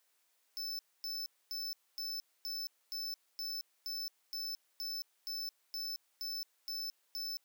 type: tone bursts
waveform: square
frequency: 5274 Hz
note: E8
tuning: in tune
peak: -38 dBFS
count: 15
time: 0.57-7.37 s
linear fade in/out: 0 ms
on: 220 ms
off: 250 ms
effects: white hiss -75 dBFS RMS until 7.44 s + high-pass 400 Hz 12 dB/octave